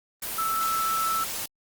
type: tone in noise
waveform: sine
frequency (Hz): 1318.5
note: E6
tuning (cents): 0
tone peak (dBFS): -24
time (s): 0.38-1.24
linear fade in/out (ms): 5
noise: white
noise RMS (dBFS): -32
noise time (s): 0.22-1.46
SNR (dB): +5
effects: Opus 24 kbps